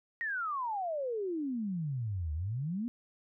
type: exponential two-way sweep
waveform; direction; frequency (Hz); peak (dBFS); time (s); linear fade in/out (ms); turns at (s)
sine; down then up; 1900 to 73.42 to 249.6; -32; 0.21-2.88; 0; 2.33
effects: none